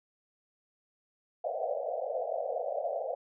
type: band-pass noise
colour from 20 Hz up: white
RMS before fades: -34 dBFS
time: 1.44-3.15 s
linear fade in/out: 5 ms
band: 480 to 740 Hz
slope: 96 dB/octave
effects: none